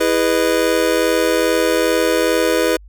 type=chord; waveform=square; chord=E major seventh; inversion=none; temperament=just; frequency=329.6 / 412 / 494.4 / 618.1 Hz; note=E4 / G#4 / B4 / D#5; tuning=0 / -14 / +2 / -12 cents; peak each=-20 / -21 / -18 / -23 dBFS; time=0-2.77 s; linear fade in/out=10 ms; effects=added 50 Hz sine -38 dBFS peak until 2.88 s